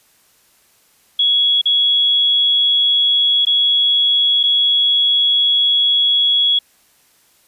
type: tone with dropouts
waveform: sine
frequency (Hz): 3348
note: G#7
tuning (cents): +13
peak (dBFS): -11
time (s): 1.19-6.59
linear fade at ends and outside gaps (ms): 5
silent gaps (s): 1.615-1.656 / 3.452-3.468 / 4.432-4.436
effects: white hiss -55 dBFS RMS until 7.47 s + resampled to 32000 Hz